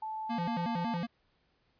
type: tone with pitch glide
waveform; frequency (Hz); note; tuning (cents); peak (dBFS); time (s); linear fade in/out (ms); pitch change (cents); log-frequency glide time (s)
sine; 873 to 883.7; A5 to A5; -14 to +7; -35; 0.02-0.97; 5; +21; 0.33-0.71
type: tone with vibrato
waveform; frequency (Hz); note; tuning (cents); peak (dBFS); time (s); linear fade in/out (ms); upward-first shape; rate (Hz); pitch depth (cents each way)
square; 200.1; G3; +36; -33; 0.29-1.07; 20; square; 5.4; 270
effects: pink hiss -73 dBFS RMS until 1.79 s + resampled to 11025 Hz